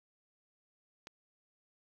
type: click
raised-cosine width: 0.2 ms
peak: -29 dBFS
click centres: 1.071 s
effects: 11-bit